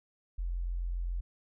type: tone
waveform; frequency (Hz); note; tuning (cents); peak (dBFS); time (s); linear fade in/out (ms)
sine; 43.65; F1; 0; -31; 0.38-1.21; 10
effects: none